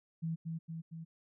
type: tone with echo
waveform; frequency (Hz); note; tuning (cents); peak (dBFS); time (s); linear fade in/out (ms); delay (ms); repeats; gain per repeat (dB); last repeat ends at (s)
sine; 163.4; E3; -15; -33; 0.22-0.36; 20; 230; 3; -3; 1.05
effects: none